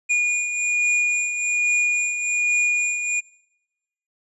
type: beating tone pair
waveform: square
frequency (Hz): 2440 / 2441.2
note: D#7 / D#7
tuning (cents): -34 / -34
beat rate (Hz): 1.2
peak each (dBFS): -20 / -28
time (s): 0.09-3.21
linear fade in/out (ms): 20
effects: noise-tail reverb RT60 1.0 s tail -24 dB re dry + resampled to 24000 Hz